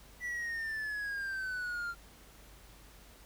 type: exponential sweep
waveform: triangle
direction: down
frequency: 1975.5 to 1379 Hz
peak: -33 dBFS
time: 0.2-1.95 s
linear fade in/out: 50 ms
effects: added 50 Hz sine -57 dBFS peak until 3.25 s + pink hiss -58 dBFS RMS until 3.25 s